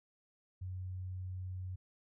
sine tone, 92.3 Hz, F#2, 4 cents flat, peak -39 dBFS, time 0.61-1.76 s, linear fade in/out 10 ms, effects none

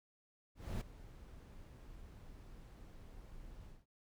brown noise with ADSR envelope, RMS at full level -37 dBFS, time 0.55-3.86 s, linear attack 260 ms, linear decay 8 ms, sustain -17 dB, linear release 180 ms, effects none

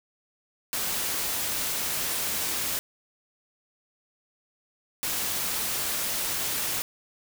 white noise bursts at uneven times, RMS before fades -29 dBFS, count 2, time 0.73-2.79 / 5.03-6.82 s, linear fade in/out 0 ms, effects none

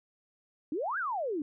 sine exponential two-way sweep, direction up then down, 277 to 1661.2 to 277 Hz, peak -30 dBFS, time 0.72-1.42 s, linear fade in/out 2 ms, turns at 0.98 s, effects none

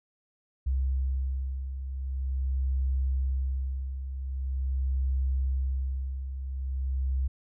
sine beating tone pair, 65.6 / 66.04 Hz, C2 / C2, +5 / +17 cents, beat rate 0.44 Hz, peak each -34 / -27 dBFS, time 0.66-7.28 s, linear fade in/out 10 ms, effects none

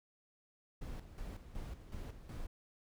brown noise with tremolo, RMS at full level -44 dBFS, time 0.81-2.47 s, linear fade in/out 10 ms, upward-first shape square, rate 2.7 Hz, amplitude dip 65%, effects none

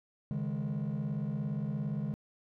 triangle chord, C# suspended second, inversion none, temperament just, 138.59 / 155.92 / 207.9 Hz, C#3 / D#3 / G#3, 0 / +4 / +2 cents, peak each -33 dBFS, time 0.31-2.14 s, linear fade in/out 0 ms, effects tanh soft clip ceiling -27 dBFS

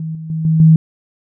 sine tone with level steps, 159.8 Hz, D#3, 47 cents sharp, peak -20 / -25 / -17 / -10 / -4 dBFS, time 0-0.76 s, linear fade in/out 2 ms, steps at 0.15 / 0.3 / 0.45 / 0.6 s, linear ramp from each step 2 ms, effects none

